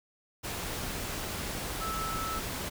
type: tone in noise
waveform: sine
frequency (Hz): 1311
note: E6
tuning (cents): -10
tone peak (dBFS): -34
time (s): 1.8-2.4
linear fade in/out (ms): 20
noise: pink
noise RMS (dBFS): -36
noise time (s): 0.43-2.7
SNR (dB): -1
effects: none